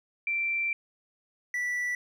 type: tone pair in turn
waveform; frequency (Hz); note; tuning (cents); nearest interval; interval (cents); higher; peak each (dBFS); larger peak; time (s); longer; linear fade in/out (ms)
sine / triangle; 2349 / 1963.3; D7 / B6; 0 / -11; minor third; 311; first; -26; neither; 0.27-0.73 / 1.54-1.95; first; 2
effects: none